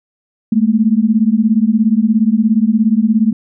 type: beating tone pair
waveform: sine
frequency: 211 / 228 Hz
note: G#3 / A#3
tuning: +28 / -38 cents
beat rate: 17 Hz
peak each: -12 dBFS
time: 0.52-3.33 s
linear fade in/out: 5 ms
effects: none